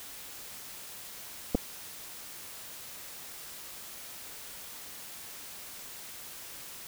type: clicks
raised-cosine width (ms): 2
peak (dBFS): -13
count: 2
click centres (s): 1.548 / 1.552
effects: white hiss -45 dBFS RMS until 6.87 s